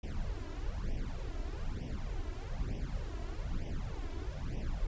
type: noise with flanger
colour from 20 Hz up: brown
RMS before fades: -37 dBFS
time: 0.03-4.87 s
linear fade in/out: 5 ms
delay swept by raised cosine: 0.35 to 3.05 ms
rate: 1.1 Hz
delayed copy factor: +0.95
effects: resampled to 16000 Hz